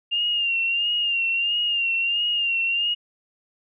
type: tone with vibrato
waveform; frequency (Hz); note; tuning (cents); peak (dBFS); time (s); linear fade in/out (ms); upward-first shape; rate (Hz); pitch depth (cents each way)
sine; 2794; F7; 0; -20; 0.11-2.95; 20; sine; 1.5; 52
effects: none